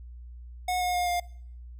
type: tone with pitch steps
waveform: square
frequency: 728 / 720.5 / 713 / 705.6 Hz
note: F#5 / F#5 / F5 / F5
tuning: -28 / -46 / +36 / +18 cents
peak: -26 dBFS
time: 0.68-1.2 s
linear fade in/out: 5 ms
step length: 130 ms
effects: noise-tail reverb RT60 0.6 s tail -22 dB re dry + added 60 Hz sine -41 dBFS peak until 1.79 s